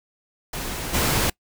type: noise with level steps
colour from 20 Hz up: pink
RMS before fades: -30 / -21 dBFS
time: 0.53-1.3 s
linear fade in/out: 5 ms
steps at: 0.93 s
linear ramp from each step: 20 ms
effects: noise-tail reverb RT60 0.1 s tail -24 dB re dry